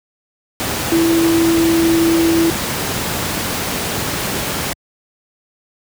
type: tone in noise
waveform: sine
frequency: 331.2 Hz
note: E4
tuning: 8 cents sharp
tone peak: -11 dBFS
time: 0.92-2.5 s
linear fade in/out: 0 ms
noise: pink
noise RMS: -20 dBFS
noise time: 0.6-4.73 s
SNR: +6 dB
effects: high-pass 80 Hz 12 dB/octave